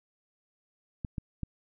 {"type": "clicks", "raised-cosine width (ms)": 5, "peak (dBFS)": -21, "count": 3, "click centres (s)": [1.048, 1.182, 1.433], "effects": []}